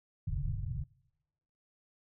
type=low-pass noise; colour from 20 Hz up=white; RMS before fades=-35 dBFS; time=0.27-0.84 s; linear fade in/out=10 ms; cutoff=150 Hz; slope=96 dB/octave; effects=noise-tail reverb RT60 1.0 s tail -25 dB re dry